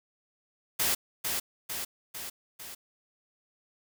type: noise with echo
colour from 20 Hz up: white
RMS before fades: -27 dBFS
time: 0.79-0.95 s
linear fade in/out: 10 ms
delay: 450 ms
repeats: 4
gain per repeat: -4 dB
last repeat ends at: 2.75 s
effects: none